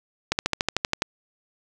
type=slowing click train; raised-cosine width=0.2 ms; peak=-4 dBFS; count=10; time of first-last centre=0.32-1.021 s; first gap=69 ms; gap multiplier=1.03; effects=none